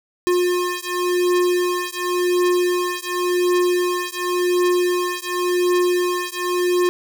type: beating tone pair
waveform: square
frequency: 356.7 / 357.61 Hz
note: F4 / F4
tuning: +37 / +41 cents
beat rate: 0.91 Hz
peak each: -21 dBFS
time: 0.27-6.89 s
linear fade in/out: 0 ms
effects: none